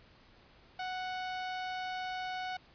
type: tone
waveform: sawtooth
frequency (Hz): 740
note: F#5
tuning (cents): 0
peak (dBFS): -32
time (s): 0.79-2.57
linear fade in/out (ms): 5
effects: pink hiss -61 dBFS RMS until 2.74 s + resampled to 11025 Hz